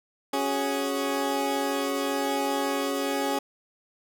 20% pulse chord, C# suspended fourth, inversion none, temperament equal, 277.2 / 370 / 415.3 Hz, C#4 / F#4 / G#4, 0 / 0 / 0 cents, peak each -23 / -29 / -25 dBFS, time 0.33-3.39 s, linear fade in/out 5 ms, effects none

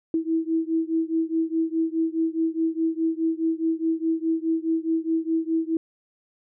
sine beating tone pair, 323.2 / 328 Hz, E4 / E4, -34 / -9 cents, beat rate 4.8 Hz, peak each -24 / -25 dBFS, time 0.14-5.77 s, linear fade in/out 2 ms, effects none

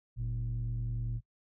sine tone pair together, 46.25 / 116.54 Hz, F#1 / A#2, 0 / 0 cents, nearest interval octave + major third, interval 1600 cents, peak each -34 / -32 dBFS, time 0.16-1.21 s, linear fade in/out 50 ms, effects noise-tail reverb RT60 0.1 s tail -24 dB re dry + tanh soft clip ceiling -28 dBFS

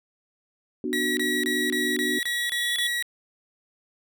sine chord, B minor, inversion none, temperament just, 246.9 / 296.3 / 370.4 Hz, B3 / D4 / F#4, 0 / +15 / +2 cents, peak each -30 dBFS, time 0.84-2.19 s, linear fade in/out 2 ms
30% pulse tone bursts, 1919 Hz, A#6, 50 cents sharp, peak -22 dBFS, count 8, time 0.93-3.025 s, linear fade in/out 0 ms, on 240 ms, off 25 ms
square tone with exponential growth, 3408 Hz, G#7, 44 cents sharp, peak -25 dBFS, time 1.39-2.87 s, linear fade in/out 2 ms, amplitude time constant 320 ms
effects none

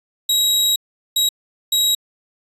sawtooth tone bursts at uneven times, 3833 Hz, A#7, 47 cents sharp, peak -11 dBFS, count 3, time 0.29-0.76 / 1.16-1.29 / 1.72-1.95 s, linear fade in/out 5 ms, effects resampled to 32000 Hz

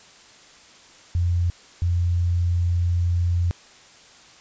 sine tone bursts at uneven times, 87.1 Hz, F2, 4 cents flat, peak -18 dBFS, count 2, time 1.15-1.5 / 1.82-3.51 s, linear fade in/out 0 ms, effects white hiss -49 dBFS RMS until 4.4 s + resampled to 16000 Hz

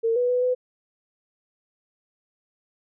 sine tone with pitch steps, 455.4 / 491.3 / 496.2 / 502 Hz, A#4 / B4 / B4 / B4, -40 / -9 / +8 / +28 cents, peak -19 dBFS, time 0.03-0.55 s, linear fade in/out 20 ms, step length 130 ms, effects none

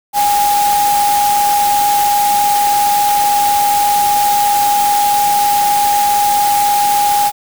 sine tone in noise, 820 Hz, G#5, 22 cents flat, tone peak -10 dBFS, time 0.13-7.32 s, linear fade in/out 50 ms, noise white, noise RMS -20 dBFS, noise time 0.13-7.32 s, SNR +7 dB, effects none

